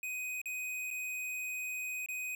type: tone with dropouts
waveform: square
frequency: 2503 Hz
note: D#7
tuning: 10 cents sharp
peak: -37 dBFS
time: 0.03-2.35 s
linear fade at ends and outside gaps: 2 ms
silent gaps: 0.416-0.457 / 0.905-0.91 / 2.061-2.086 s
effects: 12-bit